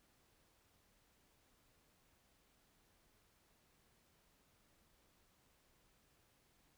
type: silence
effects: pink hiss -74 dBFS RMS until 6.77 s